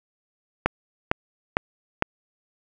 click train, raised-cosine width 0.5 ms, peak -3 dBFS, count 4, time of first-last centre 0.66-2.024 s, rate 2.2 Hz, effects none

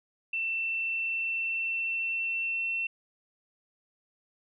sine tone with pitch glide, 2681 to 2700 Hz, E7 to E7, +29 to +41 cents, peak -28 dBFS, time 0.33-2.87 s, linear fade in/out 5 ms, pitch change +12 cents, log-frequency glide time 0.57-2.63 s, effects none

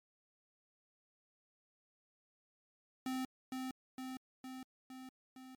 square tone with echo, 259.2 Hz, C4, 16 cents flat, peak -37 dBFS, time 3.06-3.25 s, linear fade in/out 2 ms, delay 460 ms, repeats 5, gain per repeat -3 dB, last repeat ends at 5.55 s, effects MP3 96 kbps

